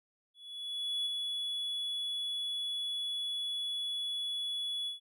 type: tone with ADSR envelope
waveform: triangle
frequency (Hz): 3400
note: G#7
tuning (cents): +40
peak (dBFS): -29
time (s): 0.34-5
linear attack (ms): 720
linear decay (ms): 13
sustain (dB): -3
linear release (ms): 130
effects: none